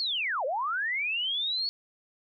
sine linear two-way sweep, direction down then up, 4448 to 493.9 to 4448 Hz, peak -27 dBFS, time 0-1.69 s, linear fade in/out 0 ms, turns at 0.45 s, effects none

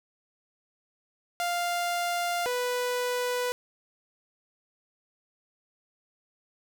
sawtooth tone pair in turn, 698.5 / 493.9 Hz, F5 / B4, 0 / 0 cents, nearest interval tritone, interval 600 cents, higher first, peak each -23 dBFS, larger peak neither, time 1.4-2.46 / 2.46-3.52 s, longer neither, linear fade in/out 0 ms, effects none

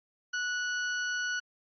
40% pulse tone, 1472 Hz, F#6, 9 cents flat, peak -29 dBFS, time 0.33-1.4 s, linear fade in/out 10 ms, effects MP3 32 kbps

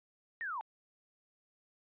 sine linear sweep, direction down, 1887 to 830.6 Hz, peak -36 dBFS, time 0.41-0.61 s, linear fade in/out 0 ms, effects resampled to 8000 Hz

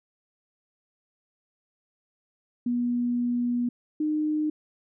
sine tone pair in turn, 242.3 / 305.3 Hz, B3 / D#4, -33 / -33 cents, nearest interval major third, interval 400 cents, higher second, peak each -23 dBFS, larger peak neither, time 2.66-3.69 / 4-4.5 s, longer first, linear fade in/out 5 ms, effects none

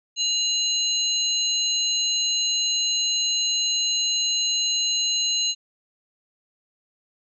sine tone cluster, 2829 / 4062 / 6580 Hz, F7 / B7 / G#8, +22 / +48 / -17 cents, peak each -27 / -23 / -26 dBFS, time 0.16-5.55 s, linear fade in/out 50 ms, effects none

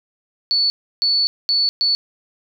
sine tone bursts at uneven times, 4451 Hz, C#8, 6 cents sharp, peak -14 dBFS, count 4, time 0.51-0.7 / 1.02-1.27 / 1.49-1.69 / 1.81-1.95 s, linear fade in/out 0 ms, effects none

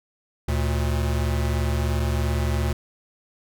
square tone pair together, 73.42 / 116.55 Hz, D2 / A#2, 0 / 0 cents, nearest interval minor sixth, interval 800 cents, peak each -23 / -27 dBFS, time 0.48-2.73 s, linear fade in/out 5 ms, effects none

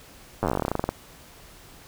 slowing click train, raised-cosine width 1 ms, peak -10 dBFS, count 20, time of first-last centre 0.43-0.89 s, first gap 9 ms, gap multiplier 1.1, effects pink hiss -49 dBFS RMS until 1.87 s

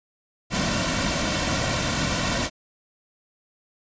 pink noise with comb filter, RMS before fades -24 dBFS, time 0.5-2.5 s, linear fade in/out 50 ms, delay 2.4 ms, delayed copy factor -0.65, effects resampled to 16000 Hz

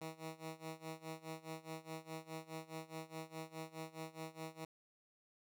10% pulse tone with tremolo, 160 Hz, D#3, 49 cents sharp, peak -35 dBFS, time 0.01-4.65 s, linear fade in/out 5 ms, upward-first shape sine, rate 4.8 Hz, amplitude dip 90%, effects none

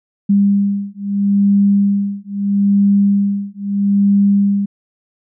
sine beating tone pair, 200 / 200.77 Hz, G3 / G3, +35 / +42 cents, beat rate 0.77 Hz, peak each -14 dBFS, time 0.29-4.66 s, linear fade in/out 10 ms, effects none

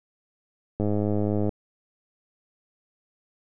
click train, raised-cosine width 2 ms, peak -13 dBFS, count 73, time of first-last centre 0.8-1.492 s, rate 104 Hz, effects none

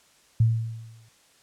sine tone with exponential decay, 113.3 Hz, A#2, 49 cents flat, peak -14 dBFS, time 0.4-1.09 s, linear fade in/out 5 ms, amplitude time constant 150 ms, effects white hiss -59 dBFS RMS until 1.42 s + low-pass 9000 Hz 12 dB/octave

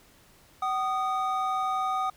triangle tone pair together, 758.8 / 1234 Hz, F#5 / D#6, +43 / -15 cents, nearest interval minor sixth, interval 842 cents, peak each -27 / -26 dBFS, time 0.62-2.1 s, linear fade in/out 5 ms, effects pink hiss -58 dBFS RMS until 2.16 s

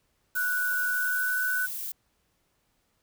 sine tone with pitch glide, 1478 to 1493.4 Hz, F#6 to F#6, -2 to +16 cents, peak -25 dBFS, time 0.35-1.67 s, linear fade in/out 20 ms, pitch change +18 cents, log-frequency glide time 0.84-1.39 s
violet noise, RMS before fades -35 dBFS, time 0.35-1.92 s, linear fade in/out 5 ms
effects pink hiss -72 dBFS RMS until 3.02 s

